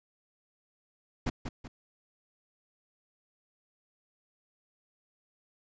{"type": "noise with echo", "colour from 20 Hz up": "brown", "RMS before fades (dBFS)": -27, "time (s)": [1.26, 1.3], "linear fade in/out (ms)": 10, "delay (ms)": 190, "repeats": 2, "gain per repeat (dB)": -7, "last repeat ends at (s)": 1.68, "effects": ["resampled to 16000 Hz"]}